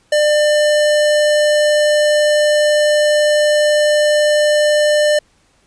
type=tone; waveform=square; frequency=598 Hz; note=D5; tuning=31 cents sharp; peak=-11 dBFS; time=0.12-5.19 s; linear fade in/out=5 ms; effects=pink hiss -56 dBFS RMS until 5.66 s + resampled to 22050 Hz